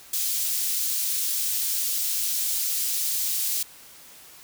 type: high-pass noise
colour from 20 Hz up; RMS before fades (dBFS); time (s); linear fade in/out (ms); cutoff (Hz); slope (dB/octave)
white; -26; 0.13-3.63; 5; 4300; 12
effects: white hiss -48 dBFS RMS until 4.43 s